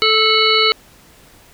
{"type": "harmonic tone with a mistuned harmonic", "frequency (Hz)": 437.6, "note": "A4", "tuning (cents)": -9, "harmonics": [1, 3, 5, 7, 9, 10], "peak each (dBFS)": [-18, -18, -18, -18, -18, -18], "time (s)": [0.02, 0.72], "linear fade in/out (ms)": 0, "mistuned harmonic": 7, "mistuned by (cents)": -52, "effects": ["pink hiss -47 dBFS RMS until 1.53 s"]}